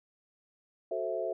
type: chord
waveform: sine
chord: F# half-diminished seventh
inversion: none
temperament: equal with one note detuned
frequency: 370 / 440 / 528.1 / 659.3 Hz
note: F#4 / A4 / C5 / E5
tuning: 0 / 0 / +16 / 0 cents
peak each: -38 / -37 / -37 / -34 dBFS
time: 0.91-1.33 s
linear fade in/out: 5 ms
effects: none